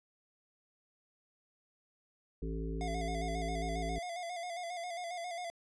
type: harmonic tone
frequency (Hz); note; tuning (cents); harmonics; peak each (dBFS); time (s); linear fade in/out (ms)
54.8; A1; -6; 1 / 3 / 5 / 7 / 8; -37 / -42 / -44 / -45 / -46; 2.42-3.99; 5
type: tone with vibrato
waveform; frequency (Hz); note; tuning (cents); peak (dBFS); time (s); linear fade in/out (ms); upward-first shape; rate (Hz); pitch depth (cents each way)
square; 698.5; F5; 0; -39; 2.81-5.5; 0; square; 7.4; 51
effects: resampled to 22050 Hz